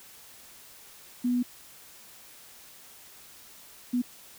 sine tone bursts at uneven times, 245.7 Hz, B3, 9 cents flat, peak -23 dBFS, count 2, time 1.24-1.43 / 3.93-4.02 s, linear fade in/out 10 ms, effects white hiss -51 dBFS RMS until 4.38 s

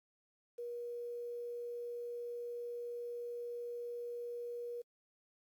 sine tone with quantisation, 478.4 Hz, A#4, 45 cents sharp, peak -40 dBFS, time 0.58-4.82 s, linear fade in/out 10 ms, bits 11, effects AAC 64 kbps

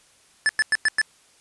square tone bursts, 1740 Hz, A6, 20 cents flat, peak -17 dBFS, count 5, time 0.46-1.015 s, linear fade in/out 0 ms, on 31 ms, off 100 ms, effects white hiss -57 dBFS RMS until 1.4 s + resampled to 24000 Hz

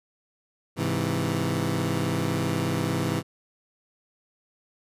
20% pulse chord, Ab augmented, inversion none, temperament equal with one note detuned, 103.83 / 132.64 / 164.81 Hz, Ab2 / C3 / E3, 0 / +24 / 0 cents, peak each -25 / -24 / -23 dBFS, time 0.76-3.23 s, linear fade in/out 50 ms, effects resampled to 32000 Hz

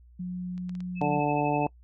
sine tone, 180.4 Hz, F#3, 44 cents flat, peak -31 dBFS, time 0.19-1.2 s, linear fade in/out 10 ms
clicks, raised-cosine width 0.2 ms, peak -36 / -31 / -34 / -32 / -30 dBFS, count 5, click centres 0.579 / 0.694 / 0.752 / 0.805 / 1.015 s
sine tone with tremolo, 2604 Hz, E7, 22 cents flat, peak -35 dBFS, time 0.95-1.69 s, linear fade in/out 50 ms, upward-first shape sine, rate 12 Hz, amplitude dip 80%
harmonic tone, 146.83 Hz, D3, in tune, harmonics 1 / 2 / 3 / 4 / 5 / 6, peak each -31 / -29 / -32 / -32 / -29 / -30 dBFS, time 1.01-1.67 s, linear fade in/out 2 ms
effects noise-tail reverb RT60 0.1 s tail -24 dB re dry + added 60 Hz sine -51 dBFS peak until 1.83 s

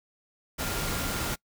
sine tone in noise, 1399 Hz, F6, 3 cents sharp, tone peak -40 dBFS, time 0.58-1.36 s, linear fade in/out 20 ms, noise pink, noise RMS -31 dBFS, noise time 0.58-1.36 s, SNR -12 dB, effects noise-tail reverb RT60 0.1 s tail -24 dB re dry

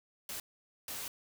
white noise bursts at uneven times, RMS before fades -41 dBFS, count 2, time 0.29-0.4 / 0.88-1.08 s, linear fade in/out 2 ms, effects none

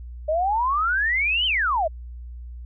sine exponential two-way sweep, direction up then down, 599 to 3136 to 599 Hz, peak -19 dBFS, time 0.28-1.88 s, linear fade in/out 10 ms, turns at 1.46 s, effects added 60 Hz sine -34 dBFS peak until 2.65 s

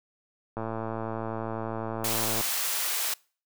click train, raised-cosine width 1 ms, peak -19 dBFS, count 207, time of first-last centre 0.57-2.409 s, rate 112 Hz
white high-pass noise, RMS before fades -29 dBFS, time 2.04-3.14 s, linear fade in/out 5 ms, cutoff 600 Hz, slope 12 dB/octave
effects noise-tail reverb RT60 0.4 s tail -25 dB re dry

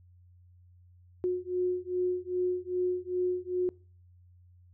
sine beating tone pair, 361.2 / 363.7 Hz, F#4 / F#4, -42 / -30 cents, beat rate 2.5 Hz, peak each -31 dBFS, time 1.24-3.69 s, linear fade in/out 0 ms, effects noise-tail reverb RT60 0.4 s tail -24 dB re dry + added 89 Hz sine -55 dBFS peak until 4.73 s

